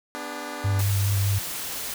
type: chord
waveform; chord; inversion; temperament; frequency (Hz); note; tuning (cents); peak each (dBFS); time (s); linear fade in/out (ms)
10% pulse; G# diminished; first; equal with one note detuned; 246.9 / 293.7 / 405.4; B3 / D4 / G#4; 0 / 0 / -42; -29 / -26 / -31; 0.15-0.81; 0
type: tone with vibrato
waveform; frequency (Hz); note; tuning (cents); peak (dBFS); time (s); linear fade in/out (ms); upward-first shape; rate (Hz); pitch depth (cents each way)
sine; 99.4; G2; +25; -20; 0.64-1.39; 10; sine; 5; 18
type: noise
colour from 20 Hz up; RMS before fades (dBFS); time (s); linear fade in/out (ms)
white; -32; 0.79-1.94; 2
effects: none

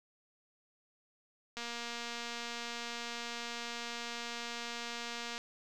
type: click train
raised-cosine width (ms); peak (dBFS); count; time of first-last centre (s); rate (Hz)
0.2; -24; 900; 1.57-5.379; 236
effects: none

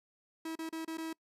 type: tone with dropouts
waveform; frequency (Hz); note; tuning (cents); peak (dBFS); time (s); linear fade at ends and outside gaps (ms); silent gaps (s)
45% pulse; 323.2; E4; -34; -37; 0.45-1.13; 5; 0.555-0.589 / 0.692-0.726 / 0.849-0.877 / 0.973-0.981
effects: noise-tail reverb RT60 0.1 s tail -25 dB re dry + resampled to 32000 Hz

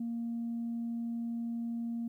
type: tone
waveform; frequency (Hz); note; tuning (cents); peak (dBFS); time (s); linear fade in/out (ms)
sine; 233.1; A#3; 0; -32; 0-2.08; 5
effects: tanh soft clip ceiling -30 dBFS + 12-bit

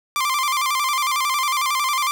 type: tone with vibrato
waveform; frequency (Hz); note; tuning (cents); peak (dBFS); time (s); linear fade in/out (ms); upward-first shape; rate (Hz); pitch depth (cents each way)
sawtooth; 1108.7; C#6; 0; -15; 0.16-2.11; 0; square; 11; 100
effects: none

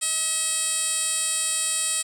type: tone with band-pass filter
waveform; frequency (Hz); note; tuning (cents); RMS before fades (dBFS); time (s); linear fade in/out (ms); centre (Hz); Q
10% pulse; 641; E5; -49; -25; 0.01-2.03; 20; 7800; 4.1
effects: none

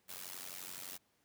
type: noise with amplitude modulation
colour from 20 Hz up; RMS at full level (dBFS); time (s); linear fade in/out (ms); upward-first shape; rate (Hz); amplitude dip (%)
white; -43; 0.08-0.98; 20; sine; 91.8; 90
effects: pink hiss -75 dBFS RMS until 1.24 s + high-pass 100 Hz 12 dB/octave

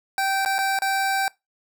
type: tone with dropouts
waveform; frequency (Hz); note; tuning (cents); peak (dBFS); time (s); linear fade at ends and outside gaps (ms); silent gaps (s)
25% pulse; 778; G5; -13; -17; 0.18-1.28; 1; 0.45-0.459 / 0.583-0.588 / 0.789-0.82
effects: noise-tail reverb RT60 0.2 s tail -22 dB re dry

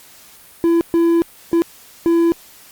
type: tone bursts at uneven times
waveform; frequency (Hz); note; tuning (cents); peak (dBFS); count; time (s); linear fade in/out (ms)
triangle; 336.2; E4; +34; -9; 4; 0.64-0.81 / 0.94-1.22 / 1.53-1.62 / 2.06-2.32; 0
effects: white hiss -44 dBFS RMS until 2.71 s + Opus 48 kbps

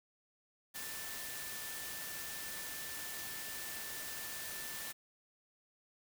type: tone in noise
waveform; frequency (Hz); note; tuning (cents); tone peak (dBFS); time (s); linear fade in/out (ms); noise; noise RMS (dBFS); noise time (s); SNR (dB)
sine; 1769; A6; +9; -50; 0.74-4.93; 20; white; -44; 0.74-4.93; -9
effects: none

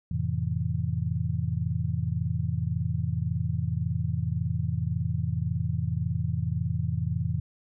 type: chord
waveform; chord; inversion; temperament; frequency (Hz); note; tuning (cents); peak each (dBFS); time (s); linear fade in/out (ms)
sine; F major seventh; none; just; 87.31 / 109.13 / 130.96 / 163.7; F2 / A2 / C3 / E3; 0 / -14 / +2 / -12; -31; 0.11-7.4; 5
effects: none

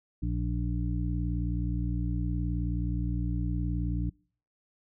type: harmonic tone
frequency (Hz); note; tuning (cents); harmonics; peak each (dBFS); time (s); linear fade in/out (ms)
59.2; A#1; +27; 1 / 2 / 3 / 5; -30 / -33 / -35 / -37; 0.22-4.1; 10
effects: noise-tail reverb RT60 0.5 s tail -26 dB re dry

